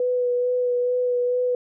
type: tone with vibrato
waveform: sine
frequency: 493.9 Hz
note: B4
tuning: in tune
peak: -19 dBFS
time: 0-1.55 s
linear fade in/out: 2 ms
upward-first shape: sine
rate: 2.3 Hz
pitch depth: 16 cents each way
effects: none